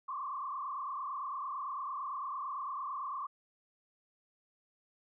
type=tone with frequency modulation; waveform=sine; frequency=1108.7 Hz; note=C#6; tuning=in tune; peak=-36 dBFS; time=0.08-3.27 s; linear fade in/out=10 ms; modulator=28.9 Hz; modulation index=2.6; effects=none